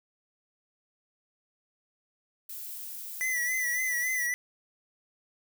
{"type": "noise", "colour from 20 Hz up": "violet", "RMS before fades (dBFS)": -40, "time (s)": [2.49, 4.27], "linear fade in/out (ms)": 5}
{"type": "tone with vibrato", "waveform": "square", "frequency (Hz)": 1984, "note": "B6", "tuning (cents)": 7, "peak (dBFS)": -28, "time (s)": [3.21, 4.34], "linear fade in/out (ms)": 0, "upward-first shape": "sine", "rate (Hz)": 3.6, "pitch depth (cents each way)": 57}
{"effects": []}